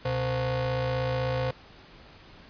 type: ring-modulated tone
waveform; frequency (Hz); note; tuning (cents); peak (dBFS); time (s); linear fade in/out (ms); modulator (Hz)
40% pulse; 196; G3; 0; -22; 0.05-1.51; 5; 322
effects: pink hiss -51 dBFS RMS until 2.49 s + resampled to 11025 Hz